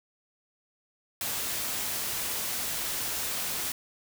white noise, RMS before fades -32 dBFS, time 1.21-3.72 s, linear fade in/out 2 ms, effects none

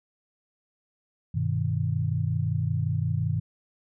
sine chord, G augmented, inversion none, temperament equal, 98 / 123.47 / 155.56 Hz, G2 / B2 / D#3, 0 / 0 / 0 cents, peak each -28 dBFS, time 1.34-3.4 s, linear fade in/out 10 ms, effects none

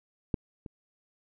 clicks, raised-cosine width 3 ms, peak -14 / -28 dBFS, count 2, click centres 0.342 / 0.662 s, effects none

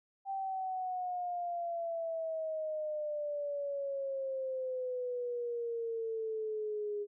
sine exponential sweep, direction down, 784 to 409.7 Hz, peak -34 dBFS, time 0.25-7.07 s, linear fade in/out 50 ms, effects none

